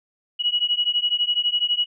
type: beating tone pair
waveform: sine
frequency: 2911 / 2923 Hz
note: F#7 / F#7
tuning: -29 / -22 cents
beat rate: 12 Hz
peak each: -22 dBFS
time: 0.39-1.86 s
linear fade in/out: 20 ms
effects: none